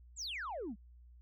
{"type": "exponential sweep", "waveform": "sine", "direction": "down", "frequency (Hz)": [7902, 182.5], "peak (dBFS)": -37, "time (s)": [0.16, 0.76], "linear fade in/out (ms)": 50, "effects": ["tanh soft clip ceiling -36 dBFS", "added 60 Hz sine -55 dBFS peak until 1.21 s"]}